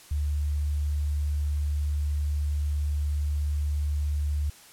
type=tone; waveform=sine; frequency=73.6 Hz; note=D2; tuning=4 cents sharp; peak=-24 dBFS; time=0.11-4.5 s; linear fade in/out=5 ms; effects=white hiss -51 dBFS RMS until 4.72 s + low-pass 12000 Hz 12 dB/octave